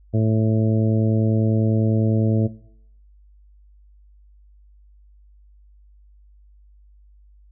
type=harmonic tone; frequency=110 Hz; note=A2; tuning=in tune; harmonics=1 / 2 / 3 / 4 / 5 / 6; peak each=-17 / -23 / -27 / -29 / -31 / -33 dBFS; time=0.13-2.48 s; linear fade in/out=20 ms; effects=noise-tail reverb RT60 0.7 s tail -19 dB re dry + added 50 Hz sine -48 dBFS peak until 7.51 s